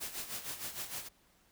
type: noise with tremolo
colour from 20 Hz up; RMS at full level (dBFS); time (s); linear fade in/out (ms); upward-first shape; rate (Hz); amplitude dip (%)
white; -39; 0-1.09; 20; sine; 6.5; 70
effects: pink hiss -68 dBFS RMS until 1.51 s